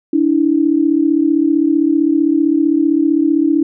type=tone pair together; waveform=sine; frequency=289.5 / 325 Hz; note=D4 / E4; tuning=-25 / -24 cents; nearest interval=major second; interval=201 cents; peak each=-13 dBFS; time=0.13-3.63 s; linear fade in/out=5 ms; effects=none